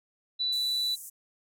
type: tone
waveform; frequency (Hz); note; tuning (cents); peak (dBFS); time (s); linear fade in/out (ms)
sine; 3968; B7; +7; -26; 0.39-0.96; 20
type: band-pass noise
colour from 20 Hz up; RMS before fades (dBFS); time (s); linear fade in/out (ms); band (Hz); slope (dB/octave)
white; -44; 0.52-1.1; 10; 6500 to 15000; 48
effects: none